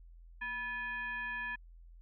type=tone with frequency modulation; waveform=sine; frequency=1724 Hz; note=A6; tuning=36 cents flat; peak=-36 dBFS; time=0.41-1.56 s; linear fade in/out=10 ms; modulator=748 Hz; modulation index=0.82; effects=added 42 Hz sine -52 dBFS peak until 2.01 s